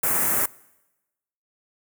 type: band-stop noise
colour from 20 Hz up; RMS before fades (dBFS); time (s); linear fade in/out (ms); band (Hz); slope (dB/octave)
white; -22; 0.03-0.46; 5; 2000 to 8000; 24
effects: noise-tail reverb RT60 1.0 s tail -23 dB re dry + high-pass 100 Hz 12 dB/octave